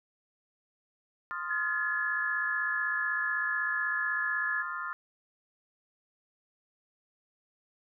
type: chord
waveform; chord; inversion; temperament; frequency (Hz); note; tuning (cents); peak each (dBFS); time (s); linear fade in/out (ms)
sine; F dominant seventh; second; equal; 1046.5 / 1244.5 / 1396.9 / 1760; C6 / Eb6 / F6 / A6; 0 / 0 / 0 / 0; -40 / -39 / -37 / -41; 1.31-4.93; 0
type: tone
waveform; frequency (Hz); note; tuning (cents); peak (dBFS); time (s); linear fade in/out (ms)
sine; 1704; G#6; +44; -29; 1.49-4.63; 20
effects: none